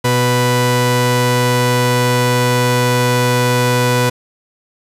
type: tone pair together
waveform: sawtooth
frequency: 123.47 / 493.9 Hz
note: B2 / B4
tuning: 0 / 0 cents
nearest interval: 2 octaves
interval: 2400 cents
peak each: -10 dBFS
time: 0.04-4.1 s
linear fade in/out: 10 ms
effects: resampled to 32000 Hz + 7-bit